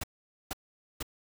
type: noise bursts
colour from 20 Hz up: pink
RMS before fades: -35 dBFS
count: 3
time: 0.01-1.028 s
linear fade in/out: 5 ms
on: 26 ms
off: 470 ms
effects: none